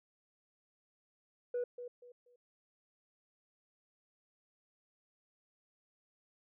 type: tone with echo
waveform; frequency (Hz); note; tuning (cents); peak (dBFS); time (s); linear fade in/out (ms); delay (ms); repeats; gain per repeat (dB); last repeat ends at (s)
sine; 488.1; B4; -20; -31; 1.54-1.64; 5; 240; 3; -11; 2.36
effects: tanh soft clip ceiling -31 dBFS